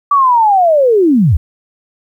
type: linear sweep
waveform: sine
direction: down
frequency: 1164 to 61.74 Hz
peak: -6 dBFS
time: 0.11-1.37 s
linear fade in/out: 5 ms
effects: 8-bit